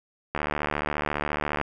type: click train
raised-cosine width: 0.5 ms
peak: -11 dBFS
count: 95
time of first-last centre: 0.35-1.613 s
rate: 74.4 Hz
effects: none